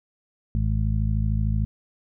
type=harmonic tone; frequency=53.3 Hz; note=G#1; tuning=46 cents sharp; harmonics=1 / 2 / 3 / 4; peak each=-23 / -24 / -31 / -31 dBFS; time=0.55-1.65 s; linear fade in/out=0 ms; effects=none